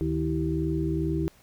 sine tone cluster, 73.8 / 155.7 / 324.2 / 386.6 Hz, D2 / D#3 / E4 / G4, +9 / +2 / -29 / -24 cents, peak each -31 / -29 / -28 / -33 dBFS, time 0.01-1.28 s, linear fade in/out 0 ms, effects pink hiss -58 dBFS RMS until 1.42 s

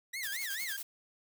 sawtooth tone with vibrato, 1864.7 Hz, A#6, in tune, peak -33 dBFS, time 0.13-0.77 s, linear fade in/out 10 ms, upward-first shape sine, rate 4.5 Hz, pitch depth 280 cents each way
blue noise with tremolo, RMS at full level -40 dBFS, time 0.23-0.83 s, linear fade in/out 2 ms, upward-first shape square, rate 11 Hz, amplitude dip 55%
effects none

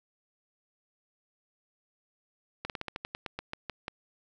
slowing click train, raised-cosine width 0.3 ms, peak -19 dBFS, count 13, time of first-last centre 2.65-3.881 s, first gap 48 ms, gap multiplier 1.13, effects none

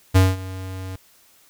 square tone with ADSR envelope, 94 Hz, F#2, 28 cents sharp, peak -10 dBFS, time 0.14-0.96 s, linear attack 21 ms, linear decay 200 ms, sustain -20 dB, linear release 4 ms, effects white hiss -55 dBFS RMS until 1.49 s

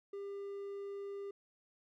triangle tone, 399.4 Hz, G4, 32 cents sharp, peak -39 dBFS, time 0.13-1.31 s, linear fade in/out 5 ms, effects none

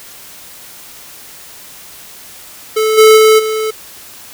square tone with level steps, 435.7 Hz, A4, 17 cents flat, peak -11 / -3 / -5 / -15 dBFS, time 2.76-3.71 s, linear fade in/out 10 ms, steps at 2.97 / 3.16 / 3.38 s, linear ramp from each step 20 ms, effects white hiss -35 dBFS RMS until 4.33 s

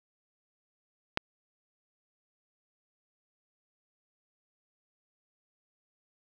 click, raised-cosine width 0.3 ms, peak -10 dBFS, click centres 1.174 s, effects none

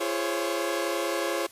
sawtooth chord, Db major seventh, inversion first, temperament equal with one note detuned, 341.4 / 415.3 / 523.3 / 554.4 Hz, F4 / Ab4 / C5 / Db5, -39 / 0 / 0 / 0 cents, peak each -27 / -30 / -30 / -27 dBFS, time 0-1.47 s, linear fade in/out 10 ms, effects white hiss -52 dBFS RMS until 1.51 s + resampled to 32000 Hz

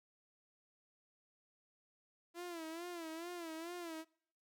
sawtooth tone with vibrato, 336 Hz, E4, 33 cents sharp, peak -40 dBFS, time 2.34-4.05 s, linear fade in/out 50 ms, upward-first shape sine, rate 2.3 Hz, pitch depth 96 cents each way, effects noise-tail reverb RT60 0.7 s tail -26 dB re dry

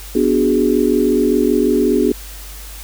sine chord, G# half-diminished seventh, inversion first, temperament equal, 246.9 / 293.7 / 370 / 415.3 Hz, B3 / D4 / F#4 / G#4, 0 / 0 / 0 / 0 cents, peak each -17 dBFS, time 0.15-2.12 s, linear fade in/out 5 ms, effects added 50 Hz sine -32 dBFS peak until 2.83 s + white hiss -36 dBFS RMS until 2.83 s

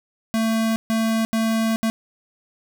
square tone bursts at uneven times, 223.7 Hz, A3, 29 cents sharp, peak -19 dBFS, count 4, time 0.34-0.76 / 0.9-1.25 / 1.33-1.76 / 1.83-1.9 s, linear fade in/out 0 ms, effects none

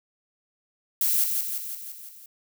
violet noise with echo, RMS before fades -23 dBFS, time 1.01-1.24 s, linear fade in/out 2 ms, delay 170 ms, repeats 6, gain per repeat -4 dB, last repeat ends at 2.26 s, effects none

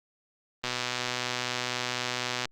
click train, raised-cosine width 0.2 ms, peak -12 dBFS, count 226, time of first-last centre 0.64-2.455 s, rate 124 Hz, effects Opus 24 kbps

